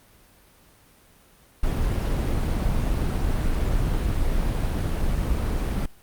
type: noise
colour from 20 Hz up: brown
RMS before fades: -23 dBFS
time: 1.63-5.86 s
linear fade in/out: 5 ms
effects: pink hiss -55 dBFS RMS until 6.02 s + Opus 32 kbps